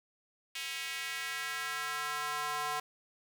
square tone with high-pass filter sweep, 148.5 Hz, D3, 20 cents sharp, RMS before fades -37 dBFS, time 0.55-2.8 s, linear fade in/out 5 ms, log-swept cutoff 2600 to 910 Hz, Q 1.9, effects none

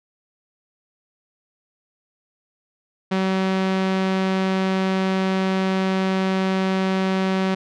sawtooth tone with low-pass filter, 189.7 Hz, F#3, 43 cents sharp, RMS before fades -21 dBFS, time 3.11-7.55 s, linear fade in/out 10 ms, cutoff 3800 Hz, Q 0.84, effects none

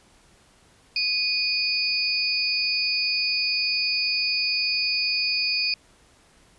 sine tone cluster, 2475 / 4551 / 4960 Hz, D#7 / C#8 / D#8, -10 / +45 / -6 cents, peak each -26 dBFS, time 0.96-5.74 s, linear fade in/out 2 ms, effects pink hiss -57 dBFS RMS until 6.58 s + resampled to 24000 Hz

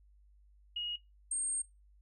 sine tone pair in turn, 2882 / 8569 Hz, F#7 / C9, -46 / +40 cents, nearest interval octave + perfect fifth, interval 1886 cents, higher second, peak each -34 / -31 dBFS, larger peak second, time 0.76-0.96 / 1.31-1.62 s, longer second, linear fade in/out 5 ms, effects noise-tail reverb RT60 0.2 s tail -19 dB re dry + added 50 Hz sine -60 dBFS peak until 2.01 s

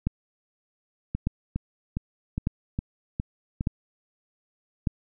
two click trains, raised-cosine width 5 ms, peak -11 / -15 dBFS, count 5 / 7, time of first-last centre 0.07-4.872 / 1.15-3.609 s, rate 0.833 / 2.44 Hz, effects none

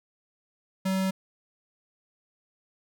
square tone, 190 Hz, F#3, 46 cents sharp, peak -25 dBFS, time 0.85-1.11 s, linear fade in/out 10 ms, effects none

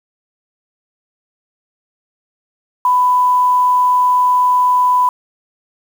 sine tone with quantisation, 996 Hz, B5, 14 cents sharp, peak -9 dBFS, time 2.85-5.09 s, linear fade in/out 2 ms, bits 6, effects none

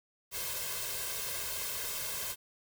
white noise with comb filter, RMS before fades -37 dBFS, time 0.31-2.36 s, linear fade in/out 50 ms, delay 1.9 ms, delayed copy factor +0.8, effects none

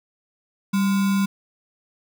sine tone with sample-and-hold, 196 Hz, G3, in tune, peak -17 dBFS, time 0.73-1.26 s, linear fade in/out 10 ms, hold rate 1225 Hz, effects none

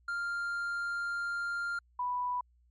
triangle / sine tone pair in turn, 1396.9 / 987.8 Hz, F6 / B5, 0 / 0 cents, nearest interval tritone, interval 600 cents, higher first, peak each -30 / -30 dBFS, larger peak neither, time 0.08-1.79 / 1.99-2.41 s, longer first, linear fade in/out 5 ms, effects added 60 Hz sine -63 dBFS peak until 2.7 s + MP3 48 kbps

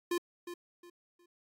square tone with echo, 349.2 Hz, F4, in tune, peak -30 dBFS, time 0.11-0.18 s, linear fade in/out 5 ms, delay 360 ms, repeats 3, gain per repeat -11 dB, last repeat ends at 1.26 s, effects AAC 64 kbps

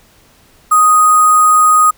sine tone with sample-and-hold, 1244.5 Hz, D#6, in tune, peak -5 dBFS, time 0.71-1.91 s, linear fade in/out 10 ms, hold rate 8820 Hz, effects pink hiss -48 dBFS RMS until 1.97 s

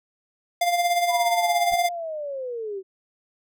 square tone with tremolo, 698.5 Hz, F5, in tune, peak -18 dBFS, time 0.61-1.89 s, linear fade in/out 5 ms, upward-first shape sine, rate 17 Hz, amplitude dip 55%
sine linear sweep, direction down, 1001 to 371.9 Hz, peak -28 dBFS, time 1.08-2.83 s, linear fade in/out 50 ms
brown noise with exponential growth, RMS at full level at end -35 dBFS, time 1.67-1.74 s, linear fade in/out 2 ms, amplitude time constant 15 ms
effects none

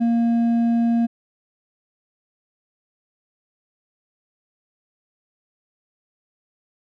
sine tone with hard clipping, 233.1 Hz, A#3, in tune, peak -17 dBFS, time 0-1.07 s, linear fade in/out 20 ms, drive 4 dB, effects none

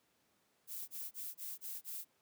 violet noise bursts, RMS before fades -44 dBFS, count 6, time 0.67-2.05 s, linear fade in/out 50 ms, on 210 ms, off 24 ms, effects pink hiss -75 dBFS RMS until 2.21 s + high-pass 150 Hz 12 dB/octave

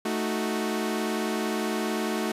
sawtooth chord, D# diminished, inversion second, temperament equal, 220 / 311.1 / 370 Hz, A3 / D#4 / F#4, 0 / 0 / 0 cents, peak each -25 / -29 / -27 dBFS, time 0.05-2.32 s, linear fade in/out 5 ms, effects resampled to 32000 Hz

